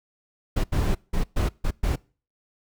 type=noise bursts at uneven times; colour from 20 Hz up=brown; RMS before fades=-22 dBFS; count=6; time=0.56-0.64 / 0.72-0.95 / 1.13-1.24 / 1.36-1.49 / 1.64-1.71 / 1.83-1.96 s; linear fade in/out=10 ms; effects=noise-tail reverb RT60 0.4 s tail -25 dB re dry